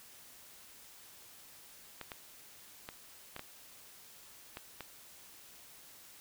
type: clicks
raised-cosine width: 0.3 ms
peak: -26 dBFS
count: 7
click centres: 2.013 / 2.118 / 2.889 / 3.364 / 3.394 / 4.571 / 4.807 s
effects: white hiss -56 dBFS RMS until 6.2 s